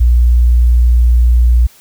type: tone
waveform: sine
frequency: 59.8 Hz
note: A#1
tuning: 45 cents sharp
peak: -5 dBFS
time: 0-1.67 s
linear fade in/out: 10 ms
effects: white hiss -44 dBFS RMS until 1.8 s